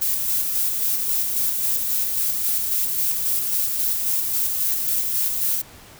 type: noise with tremolo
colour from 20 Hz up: violet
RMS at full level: -21 dBFS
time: 0.01-5.62 s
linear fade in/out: 10 ms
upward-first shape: square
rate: 3.7 Hz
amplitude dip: 30%
effects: pink hiss -45 dBFS RMS until 5.99 s